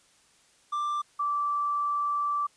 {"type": "tone pair in turn", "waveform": ["triangle", "sine"], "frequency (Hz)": [1180, 1165.1], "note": ["D6", "D6"], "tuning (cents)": [8, -14], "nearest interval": "unison", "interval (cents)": 22, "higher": "first", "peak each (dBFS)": -25, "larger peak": "neither", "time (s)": [[0.72, 1.02], [1.19, 2.47]], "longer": "second", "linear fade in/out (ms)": 10, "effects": ["white hiss -62 dBFS RMS until 2.56 s", "resampled to 22050 Hz"]}